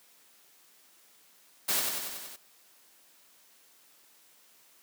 white noise with echo, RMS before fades -28 dBFS, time 1.68-1.8 s, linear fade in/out 10 ms, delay 94 ms, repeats 6, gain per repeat -3 dB, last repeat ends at 2.364 s, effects white hiss -61 dBFS RMS until 4.82 s + high-pass 200 Hz 12 dB/octave

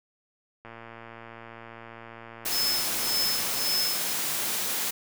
click train, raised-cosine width 0.5 ms, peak -28 dBFS, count 344, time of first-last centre 0.65-3.633 s, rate 115 Hz
white high-pass noise, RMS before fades -29 dBFS, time 2.45-4.91 s, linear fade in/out 10 ms, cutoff 130 Hz, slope 48 dB/octave
sine tone with tremolo, 5210 Hz, E8, 21 cents flat, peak -24 dBFS, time 2.52-4.13 s, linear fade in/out 2 ms, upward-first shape sine, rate 1.8 Hz, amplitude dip 90%
effects none

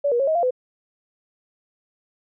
sine tone with pitch steps, 571 / 478.4 / 548 / 632 / 691 / 505 Hz, D5 / A#4 / C#5 / D#5 / F5 / B4, -49 / +45 / -20 / +27 / -19 / +39 cents, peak -17 dBFS, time 0.04-0.508 s, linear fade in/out 10 ms, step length 78 ms, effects none

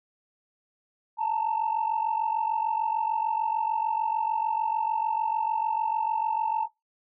sine tone pair together, 870 / 916.7 Hz, A5 / A#5, -20 / -29 cents, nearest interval minor second, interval 91 cents, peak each -26 dBFS, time 1.17-6.68 s, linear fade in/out 50 ms, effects noise-tail reverb RT60 0.2 s tail -21 dB re dry + tanh soft clip ceiling -19 dBFS

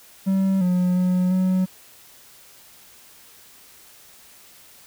triangle tone with pitch steps, 192.2 / 180.4 / 182 / 185.8 Hz, G3 / F#3 / F#3 / F#3, -34 / -44 / -28 / +7 cents, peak -15 dBFS, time 0.26-1.66 s, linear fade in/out 20 ms, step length 350 ms, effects white hiss -49 dBFS RMS until 4.86 s

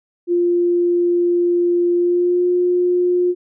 sine tone with pitch glide, 349.2 to 356.7 Hz, F4 to F4, 0 to +37 cents, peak -13 dBFS, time 0.27-3.35 s, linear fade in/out 50 ms, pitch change +37 cents, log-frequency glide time 1.95-2.46 s, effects none

